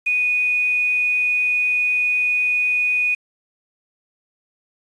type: tone with quantisation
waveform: sine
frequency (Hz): 2476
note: D#7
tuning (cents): -9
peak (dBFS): -16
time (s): 0.06-3.15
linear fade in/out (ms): 10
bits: 7
effects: resampled to 24000 Hz